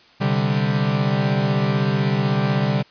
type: chord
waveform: 45% pulse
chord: C suspended second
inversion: none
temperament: equal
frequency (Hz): 130.81 / 146.83 / 196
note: C3 / D3 / G3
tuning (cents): 0 / 0 / 0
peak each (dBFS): -22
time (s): 0.2-2.83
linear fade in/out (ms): 20
effects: white hiss -51 dBFS RMS until 2.9 s + resampled to 11025 Hz